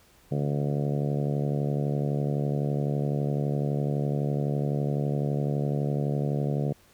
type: harmonic tone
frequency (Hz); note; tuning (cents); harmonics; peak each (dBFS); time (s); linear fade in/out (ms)
71.9; D2; -36; 2 / 3 / 4 / 5 / 6 / 7 / 8 / 9 / 10; -26 / -33 / -37 / -38 / -36 / -38 / -39 / -42 / -44; 0.31-6.73; 10
effects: pink hiss -59 dBFS RMS until 6.93 s